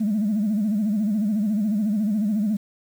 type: tone with vibrato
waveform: sine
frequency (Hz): 210.4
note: G#3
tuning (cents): +23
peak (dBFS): -18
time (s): 0-2.57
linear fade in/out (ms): 10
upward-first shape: sine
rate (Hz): 14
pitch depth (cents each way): 110
effects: tanh soft clip ceiling -16 dBFS + 8-bit